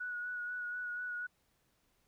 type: tone with vibrato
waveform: sine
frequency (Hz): 1464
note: F#6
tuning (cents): -19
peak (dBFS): -37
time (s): 0-1.27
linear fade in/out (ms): 10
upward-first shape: sine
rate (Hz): 4.1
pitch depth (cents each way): 21
effects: pink hiss -75 dBFS RMS until 2.07 s

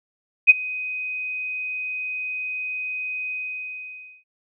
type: tone with ADSR envelope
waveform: sine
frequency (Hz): 2507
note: D#7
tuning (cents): +12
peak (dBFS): -4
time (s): 0.47-4.24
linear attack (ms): 29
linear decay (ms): 24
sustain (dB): -22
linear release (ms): 920
effects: none

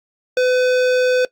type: tone with hard clipping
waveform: sine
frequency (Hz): 504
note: B4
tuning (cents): +35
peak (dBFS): -15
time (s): 0.37-1.25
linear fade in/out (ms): 2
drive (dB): 17
effects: noise-tail reverb RT60 0.1 s tail -19 dB re dry + Opus 48 kbps

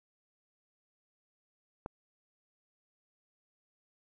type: click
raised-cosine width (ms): 1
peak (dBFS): -24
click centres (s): 1.861
effects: none

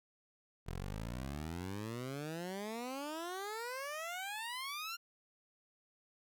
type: exponential sweep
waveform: 15% pulse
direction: up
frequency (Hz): 41.2 to 1410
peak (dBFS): -34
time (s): 0.66-4.97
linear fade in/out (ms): 20
effects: none

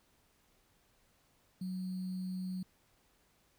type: tone with sample-and-hold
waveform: sine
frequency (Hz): 185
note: F#3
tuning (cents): 0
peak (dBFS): -36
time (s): 1.61-2.63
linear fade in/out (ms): 5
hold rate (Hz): 4410
effects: pink hiss -71 dBFS RMS until 3.58 s

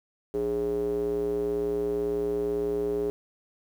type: tone with band-pass filter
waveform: square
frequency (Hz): 59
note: A#1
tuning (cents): +22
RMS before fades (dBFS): -28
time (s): 0.34-3.1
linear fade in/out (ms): 0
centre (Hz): 400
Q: 8
effects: 9-bit

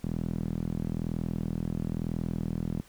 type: tone with band-pass filter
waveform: sawtooth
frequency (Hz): 41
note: E1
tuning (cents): -9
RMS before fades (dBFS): -32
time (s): 0.03-2.81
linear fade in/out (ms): 10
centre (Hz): 190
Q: 2
effects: pink hiss -57 dBFS RMS until 2.88 s

